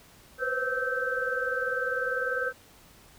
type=tone cluster; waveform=sine; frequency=491.9 / 512 / 532 / 1307 / 1553 Hz; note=B4 / C5 / C5 / E6 / G6; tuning=-7 / -38 / +29 / -15 / -17 cents; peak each=-34 / -36 / -36 / -36 / -29 dBFS; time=0.38-2.53 s; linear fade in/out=50 ms; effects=pink hiss -55 dBFS RMS until 3.18 s